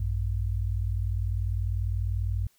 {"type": "tone pair together", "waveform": "sine", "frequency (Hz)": [57.08, 97.2], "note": ["A#1", "G2"], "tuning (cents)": [-36, -14], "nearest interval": "major sixth", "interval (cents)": 922, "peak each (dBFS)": -28, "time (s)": [0, 2.47], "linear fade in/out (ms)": 5, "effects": ["white hiss -66 dBFS RMS until 2.58 s"]}